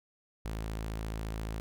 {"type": "tone", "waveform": "sawtooth", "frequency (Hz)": 54.4, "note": "A1", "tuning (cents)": -19, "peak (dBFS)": -31, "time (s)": [0.45, 1.6], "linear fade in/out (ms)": 0, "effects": []}